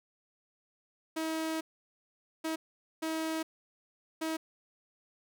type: tone bursts at uneven times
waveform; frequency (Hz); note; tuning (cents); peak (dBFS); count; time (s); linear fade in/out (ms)
sawtooth; 320; D#4; +49; -28; 4; 1.16-1.61 / 2.44-2.56 / 3.02-3.43 / 4.21-4.37; 10
effects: none